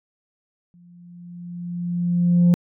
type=tone with exponential growth; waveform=sine; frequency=174.61 Hz; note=F3; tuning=in tune; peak=-8 dBFS; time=0.74-2.54 s; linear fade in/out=0 ms; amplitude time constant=390 ms; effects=tanh soft clip ceiling -10 dBFS